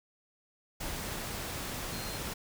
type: tone in noise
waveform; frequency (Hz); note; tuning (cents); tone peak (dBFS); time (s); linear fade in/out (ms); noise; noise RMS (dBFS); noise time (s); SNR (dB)
sine; 4186; C8; 0; -46; 1.92-2.18; 10; pink; -38; 0.8-2.34; -11
effects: none